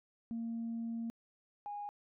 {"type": "tone pair in turn", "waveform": "sine", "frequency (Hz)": [230, 822], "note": ["A#3", "G#5"], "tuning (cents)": [-23, -18], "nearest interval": "octave + minor seventh", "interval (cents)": 2205, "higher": "second", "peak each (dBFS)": [-35, -39], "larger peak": "first", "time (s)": [[0.31, 1.1], [1.66, 1.89]], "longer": "first", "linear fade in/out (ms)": 0, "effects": ["tanh soft clip ceiling -33 dBFS"]}